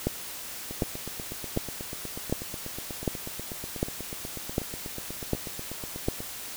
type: two click trains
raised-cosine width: 2 ms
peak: -23 / -11 dBFS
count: 46 / 9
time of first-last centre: 0.71-6.205 / 0.07-6.085 s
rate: 8.19 / 1.33 Hz
effects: white hiss -39 dBFS RMS until 6.56 s